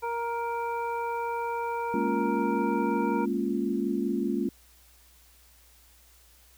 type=harmonic tone; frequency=468.4 Hz; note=A#4; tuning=8 cents sharp; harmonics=1 / 2 / 3 / 5; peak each=-33 / -30 / -40 / -44 dBFS; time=0.02-3.26 s; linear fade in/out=20 ms
type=chord; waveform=sine; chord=Bb minor seventh; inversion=third; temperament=equal; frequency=207.7 / 233.1 / 277.2 / 349.2 Hz; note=Ab3 / Bb3 / Db4 / F4; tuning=0 / 0 / 0 / 0 cents; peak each=-31 dBFS; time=1.94-4.49 s; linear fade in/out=2 ms
effects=added 60 Hz sine -59 dBFS peak until 6.57 s + white hiss -59 dBFS RMS until 6.57 s